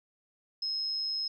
sine tone, 5150 Hz, E8, 41 cents flat, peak -30 dBFS, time 0.62-1.28 s, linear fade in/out 5 ms, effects 12-bit

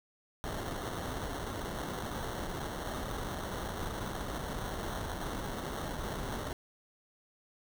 pink noise with sample-and-hold, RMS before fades -38 dBFS, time 0.44-6.53 s, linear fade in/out 0 ms, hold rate 2450 Hz, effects none

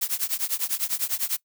blue noise with tremolo, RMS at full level -23 dBFS, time 0.01-1.37 s, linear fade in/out 10 ms, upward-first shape triangle, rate 10 Hz, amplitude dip 100%, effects noise-tail reverb RT60 0.1 s tail -21 dB re dry

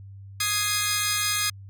10% pulse chord, Ab major, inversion second, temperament equal, 1244.5 / 1661.2 / 2093 Hz, Eb6 / Ab6 / C7, 0 / 0 / 0 cents, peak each -19 dBFS, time 0.4-1.5 s, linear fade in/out 5 ms, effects added 98 Hz sine -40 dBFS peak until 1.69 s

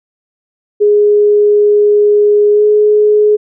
sine tone with pitch glide, 415.3 to 421.1 Hz, G#4 to G#4, 0 to +24 cents, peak -5 dBFS, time 0.8-3.37 s, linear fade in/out 20 ms, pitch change +24 cents, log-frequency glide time 2.52-2.64 s, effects none

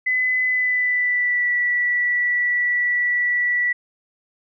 sine tone with pitch glide, 2014 to 1954.4 Hz, B6 to B6, +33 to -19 cents, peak -17 dBFS, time 0.06-3.73 s, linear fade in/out 10 ms, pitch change -52 cents, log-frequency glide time 0.45-1.51 s, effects none

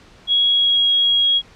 sine tone with pitch glide, 3322 to 3299 Hz, G#7 to G#7, 0 to -12 cents, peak -12 dBFS, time 0.27-1.42 s, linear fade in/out 50 ms, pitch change -12 cents, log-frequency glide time 0.5-0.82 s, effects pink hiss -47 dBFS RMS until 1.55 s + low-pass 5000 Hz 12 dB/octave

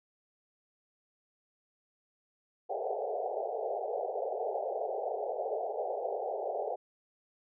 white band-pass noise, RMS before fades -35 dBFS, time 2.69-6.76 s, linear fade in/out 10 ms, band 400 to 790 Hz, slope 96 dB/octave, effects none

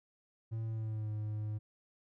triangle tone with pitch glide, 112.6 to 106.65 Hz, A2 to G#2, +40 to +46 cents, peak -33 dBFS, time 0.51-1.59 s, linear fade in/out 20 ms, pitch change -94 cents, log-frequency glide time 0.64-1.11 s, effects none

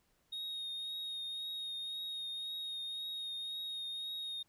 sine tone with vibrato, 3729 Hz, A#7, in tune, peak -36 dBFS, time 0.32-4.43 s, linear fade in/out 10 ms, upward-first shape triangle, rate 1.9 Hz, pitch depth 23 cents each way, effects tanh soft clip ceiling -38 dBFS + pink hiss -75 dBFS RMS until 4.48 s

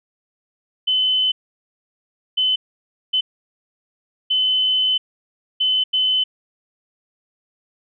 sine tone bursts at uneven times, 3035 Hz, F#7, 43 cents sharp, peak -15 dBFS, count 6, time 0.87-1.32 / 2.37-2.56 / 3.13-3.21 / 4.3-4.98 / 5.6-5.84 / 5.93-6.24 s, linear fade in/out 10 ms, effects none

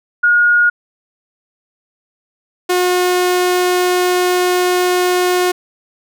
sine / sawtooth tone pair in turn, 1436 / 360.8 Hz, F6 / F#4, +48 / -44 cents, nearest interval 2 octaves, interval 2392 cents, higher first, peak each -8 dBFS, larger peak neither, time 0.23-0.7 / 2.69-5.52 s, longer second, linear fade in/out 10 ms, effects none

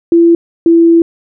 sine tone pair in turn, 337.5 / 334.2 Hz, E4 / E4, +41 / +24 cents, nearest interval unison, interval 17 cents, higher first, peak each -3 dBFS, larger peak neither, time 0.12-0.35 / 0.66-1.02 s, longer second, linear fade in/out 2 ms, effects none

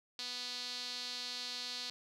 sawtooth tone with band-pass filter, 247 Hz, B3, in tune, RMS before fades -42 dBFS, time 0.19-1.9 s, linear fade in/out 0 ms, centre 4300 Hz, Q 4.3, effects none

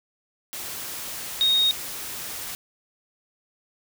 sine tone in noise, 3729 Hz, A#7, in tune, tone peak -17 dBFS, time 1.41-1.71 s, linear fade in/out 0 ms, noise white, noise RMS -34 dBFS, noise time 0.53-2.55 s, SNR +14 dB, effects none

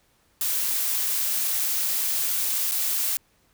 blue noise with dropouts, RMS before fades -25 dBFS, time 0.41-3.17 s, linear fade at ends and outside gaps 1 ms, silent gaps 2.713-2.719 s, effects pink hiss -64 dBFS RMS until 3.53 s

